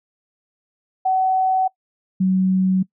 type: tone pair in turn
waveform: sine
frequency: 754 / 187.58 Hz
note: F#5 / F#3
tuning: +32 / +24 cents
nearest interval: 2 octaves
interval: 2408 cents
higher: first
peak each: -15 / -14 dBFS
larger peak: second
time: 1.05-1.68 / 2.2-2.83 s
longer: neither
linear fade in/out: 10 ms
effects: noise-tail reverb RT60 0.1 s tail -22 dB re dry